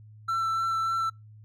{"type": "tone with vibrato", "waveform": "triangle", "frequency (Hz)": 1338, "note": "E6", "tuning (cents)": 25, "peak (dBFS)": -23, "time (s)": [0.28, 1.1], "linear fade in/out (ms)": 10, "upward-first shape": "sine", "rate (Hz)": 3.4, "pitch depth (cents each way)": 10, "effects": ["noise-tail reverb RT60 0.2 s tail -26 dB re dry", "added 107 Hz sine -47 dBFS peak until 1.44 s"]}